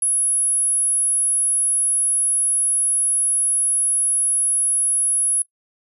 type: tone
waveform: sine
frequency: 10700 Hz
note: E9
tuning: 25 cents sharp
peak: -16 dBFS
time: 0.02-5.42 s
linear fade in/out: 2 ms
effects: noise-tail reverb RT60 0.1 s tail -19 dB re dry